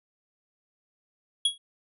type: tone with exponential decay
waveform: square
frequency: 3325 Hz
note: G#7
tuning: 1 cent sharp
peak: -18 dBFS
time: 1.45-1.58 s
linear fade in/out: 5 ms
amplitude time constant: 28 ms
effects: resampled to 32000 Hz